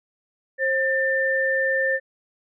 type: tone pair together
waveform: sine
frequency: 531.9 / 1789 Hz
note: C5 / A6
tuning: +28 / +28 cents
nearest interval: octave + major sixth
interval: 2100 cents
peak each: -23 / -21 dBFS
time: 0.58-2 s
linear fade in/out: 50 ms
effects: none